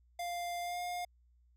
square tone with pitch glide, 698.5 to 710.3 Hz, F5 to F5, 0 to +29 cents, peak -37 dBFS, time 0.19-1.05 s, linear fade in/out 5 ms, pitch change +29 cents, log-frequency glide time 0.61-0.79 s, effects added 60 Hz sine -64 dBFS peak until 1.56 s

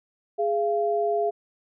sine tone pair together, 415.3 / 686.4 Hz, G#4 / F5, 0 / -30 cents, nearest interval major sixth, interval 870 cents, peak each -24 dBFS, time 0.38-1.31 s, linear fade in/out 20 ms, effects none

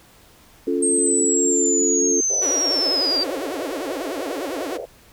sine chord, Db augmented, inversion none, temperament equal, 277.2 / 349.2 / 440 Hz, Db4 / F4 / A4, 0 / 0 / 0 cents, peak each -23 dBFS, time 0.67-2.21 s, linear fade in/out 5 ms
sine linear sweep, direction down, 8500 to 4652 Hz, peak -18 dBFS, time 0.82-3.24 s, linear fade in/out 10 ms
pink band-pass noise, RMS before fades -31 dBFS, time 2.29-4.86 s, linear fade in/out 20 ms, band 430 to 650 Hz, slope 48 dB/octave
sawtooth tone with vibrato, 320 Hz, D#4, 49 cents sharp, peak -23 dBFS, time 2.41-4.78 s, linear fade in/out 20 ms, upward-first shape sine, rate 10 Hz, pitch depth 300 cents each way
effects pink hiss -51 dBFS RMS until 5.12 s

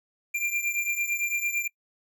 square beating tone pair, 2378 / 2386.9 Hz, D7 / D7, +21 / +27 cents, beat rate 8.9 Hz, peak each -28 / -32 dBFS, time 0.34-1.68 s, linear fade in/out 10 ms, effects noise-tail reverb RT60 0.1 s tail -24 dB re dry

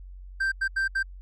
triangle tone bursts at uneven times, 1568 Hz, G6, in tune, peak -21 dBFS, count 4, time 0.4-0.52 / 0.61-0.68 / 0.76-0.88 / 0.95-1.03 s, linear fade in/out 10 ms, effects added 46 Hz sine -40 dBFS peak until 1.21 s + resampled to 24000 Hz

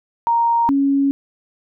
sine tone pair in turn, 932.3 / 277.2 Hz, A#5 / C#4, 0 / 0 cents, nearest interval octave + major sixth, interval 2100 cents, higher first, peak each -13 dBFS, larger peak neither, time 0.27-0.69 / 0.69-1.11 s, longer neither, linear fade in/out 0 ms, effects none

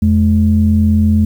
sine tone pair together, 84.82 / 213.6 Hz, E2 / G#3, +50 / +49 cents, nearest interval octave + major third, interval 1599 cents, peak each -10 dBFS, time 0.02-1.25 s, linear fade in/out 5 ms, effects tanh soft clip ceiling 0 dBFS + 7-bit

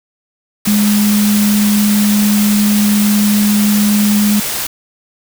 sine tone in noise, 207.7 Hz, G#3, in tune, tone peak -9 dBFS, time 0.67-4.4 s, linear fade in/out 5 ms, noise white, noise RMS -19 dBFS, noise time 0.65-4.67 s, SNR +7 dB, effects none

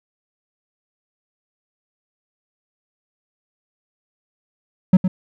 triangle tone with echo, 185 Hz, F#3, in tune, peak -4 dBFS, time 4.93-4.97 s, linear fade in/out 5 ms, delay 110 ms, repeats 1, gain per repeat -9 dB, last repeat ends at 5.08 s, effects none

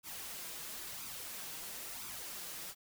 white noise with flanger, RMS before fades -45 dBFS, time 0.03-2.75 s, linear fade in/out 50 ms, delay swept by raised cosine 0.81 to 6.41 ms, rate 0.99 Hz, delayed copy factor +0.55, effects none

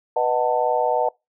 sine chord, B dominant seventh, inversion none, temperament just, 493.9 / 617.4 / 740.8 / 889 Hz, B4 / D#5 / F#5 / A5, 0 / -14 / +2 / +18 cents, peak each -23 dBFS, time 0.16-1.09 s, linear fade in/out 5 ms, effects noise-tail reverb RT60 0.2 s tail -24 dB re dry

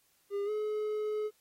triangle tone with pitch glide, 403 to 425.7 Hz, G4 to G#4, +48 to +43 cents, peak -29 dBFS, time 0.3-1.31 s, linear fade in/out 50 ms, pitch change +95 cents, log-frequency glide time 0.45-0.5 s, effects white hiss -70 dBFS RMS until 1.4 s + AAC 48 kbps

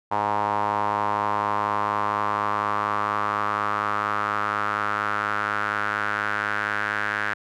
sawtooth tone with band-pass filter sweep, 104.2 Hz, G#2, 6 cents sharp, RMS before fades -25 dBFS, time 0.11-7.34 s, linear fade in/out 10 ms, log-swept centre 920 to 1600 Hz, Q 4.5, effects none

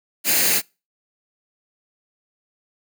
white noise with comb filter, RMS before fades -18 dBFS, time 0.24-0.62 s, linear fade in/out 50 ms, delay 0.44 ms, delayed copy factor +0.55, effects noise-tail reverb RT60 0.3 s tail -26 dB re dry + high-pass 200 Hz 12 dB/octave

